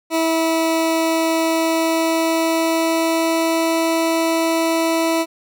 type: tone with pitch glide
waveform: 20% pulse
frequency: 325.6 to 327.9 Hz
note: E4 to E4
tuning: -21 to -9 cents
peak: -11 dBFS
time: 0.1-5.26 s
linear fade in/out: 50 ms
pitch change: +12 cents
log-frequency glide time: 1.42-3.74 s
effects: none